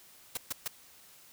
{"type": "noise bursts", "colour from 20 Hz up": "white", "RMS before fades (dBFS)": -34, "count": 3, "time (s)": [0.35, 0.679], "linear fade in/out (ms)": 5, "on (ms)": 23, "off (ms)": 130, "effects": ["white hiss -57 dBFS RMS until 1.32 s"]}